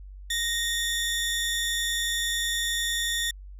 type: tone pair together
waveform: sawtooth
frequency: 1859 / 3509 Hz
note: A#6 / A7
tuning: -5 / -5 cents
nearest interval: major seventh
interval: 1100 cents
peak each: -25 dBFS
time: 0.3-3.31 s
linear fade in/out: 5 ms
effects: added 48 Hz sine -40 dBFS peak until 3.59 s + resampled to 32000 Hz